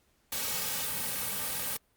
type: noise with comb filter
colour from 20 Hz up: white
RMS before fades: -33 dBFS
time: 0.32-1.77 s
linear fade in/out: 5 ms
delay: 2.9 ms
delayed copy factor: -0.8
effects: pink hiss -70 dBFS RMS until 1.96 s + Opus 48 kbps